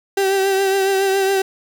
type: tone with vibrato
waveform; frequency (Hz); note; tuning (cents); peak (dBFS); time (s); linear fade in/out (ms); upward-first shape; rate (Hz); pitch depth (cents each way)
35% pulse; 388.3; G4; -16; -13; 0.17-1.42; 5; triangle; 7.2; 37
effects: none